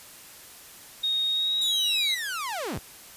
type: tone with pitch glide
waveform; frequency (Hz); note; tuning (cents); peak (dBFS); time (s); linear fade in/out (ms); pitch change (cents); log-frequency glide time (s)
sine; 3729 to 3863; A#7 to B7; 0 to -39; -23; 1.03-2.15; 10; +61; 1.26-1.79
type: linear sweep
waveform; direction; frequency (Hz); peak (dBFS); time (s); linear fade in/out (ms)
sawtooth; down; 3660 to 44.38; -26; 1.61-2.79; 10
effects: white hiss -47 dBFS RMS until 3.16 s + resampled to 32000 Hz